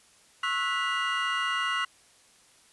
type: tone cluster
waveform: triangle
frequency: 1094 / 1314 / 1469 / 1970 / 2831 Hz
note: C#6 / E6 / F#6 / B6 / F7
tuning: -23 / -6 / -13 / -5 / +23 cents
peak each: -31 dBFS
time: 0.43-1.85 s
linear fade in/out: 5 ms
effects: white hiss -59 dBFS RMS until 2.72 s + resampled to 24000 Hz